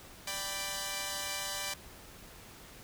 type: chord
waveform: 5% pulse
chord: G major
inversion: second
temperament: equal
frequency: 587.3 / 784 / 987.8 Hz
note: D5 / G5 / B5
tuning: 0 / 0 / 0 cents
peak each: -28 dBFS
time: 0.27-1.74 s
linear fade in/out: 5 ms
effects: pink hiss -52 dBFS RMS until 2.83 s